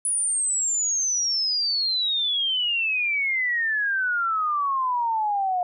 sine exponential sweep, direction down, 9956 to 710 Hz, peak -21 dBFS, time 0.05-5.63 s, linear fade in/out 2 ms, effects none

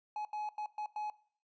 triangle tone bursts at uneven times, 845 Hz, G#5, 30 cents sharp, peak -34 dBFS, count 5, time 0.16-0.25 / 0.33-0.49 / 0.58-0.66 / 0.78-0.86 / 0.96-1.1 s, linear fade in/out 2 ms, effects noise-tail reverb RT60 0.5 s tail -19 dB re dry + resampled to 16000 Hz

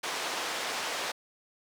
pink band-pass noise, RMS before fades -34 dBFS, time 0.03-1.12 s, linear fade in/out 10 ms, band 580 to 6600 Hz, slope 12 dB/octave, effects none

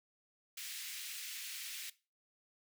pink high-pass noise, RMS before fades -45 dBFS, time 0.57-1.9 s, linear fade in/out 5 ms, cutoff 2100 Hz, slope 24 dB/octave, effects noise-tail reverb RT60 0.3 s tail -18 dB re dry

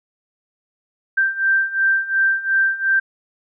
sine beating tone pair, 1568 / 1570.8 Hz, G6 / G6, 0 / +3 cents, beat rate 2.8 Hz, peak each -20 / -17 dBFS, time 1.17-3 s, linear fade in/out 10 ms, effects none

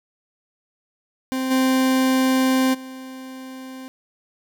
40% pulse tone with level steps, 261 Hz, C4, 4 cents flat, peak -21 / -15 / -33 dBFS, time 1.32-3.88 s, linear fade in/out 0 ms, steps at 1.5 / 2.73 s, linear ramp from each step 20 ms, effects none

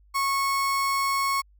35% pulse tone, 1100 Hz, C#6, 14 cents flat, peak -21 dBFS, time 0.14-1.42 s, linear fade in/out 20 ms, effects added 50 Hz sine -54 dBFS peak until 1.59 s

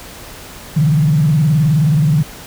sine tone with vibrato, 150.8 Hz, D3, 46 cents sharp, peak -9 dBFS, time 0.76-2.23 s, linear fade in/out 10 ms, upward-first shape square, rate 19 Hz, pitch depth 140 cents each way, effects pink hiss -34 dBFS RMS until 2.46 s

